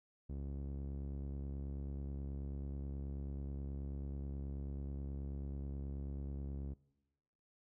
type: tone with low-pass filter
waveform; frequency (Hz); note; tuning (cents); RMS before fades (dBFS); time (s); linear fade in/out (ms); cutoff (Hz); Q
sawtooth; 69.3; C#2; 0; -43; 0.29-6.74; 10; 330; 0.8
effects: noise-tail reverb RT60 1.0 s tail -21 dB re dry